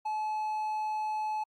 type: tone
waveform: triangle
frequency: 859 Hz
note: A5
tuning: 42 cents flat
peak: -28 dBFS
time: 0.05-1.44 s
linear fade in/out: 10 ms
effects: Opus 48 kbps